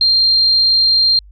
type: tone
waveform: sine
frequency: 4186 Hz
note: C8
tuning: in tune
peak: -9 dBFS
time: 0.01-1.19 s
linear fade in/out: 2 ms
effects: added 50 Hz sine -38 dBFS peak until 1.31 s